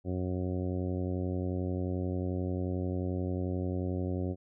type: harmonic tone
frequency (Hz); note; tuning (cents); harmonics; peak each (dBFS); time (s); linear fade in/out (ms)
91.3; F#2; -23; 1 / 2 / 3 / 4 / 5 / 6 / 7 / 8; -33 / -37 / -37 / -39 / -45 / -43 / -50 / -51; 0.04-4.36; 50
effects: none